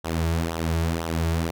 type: tone with flanger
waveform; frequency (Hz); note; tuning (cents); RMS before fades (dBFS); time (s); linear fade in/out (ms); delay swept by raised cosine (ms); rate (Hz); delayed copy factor
sawtooth; 82.41; E2; 0; -25; 0.04-1.51; 10; 0.42 to 4.02; 2; -0.7
effects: none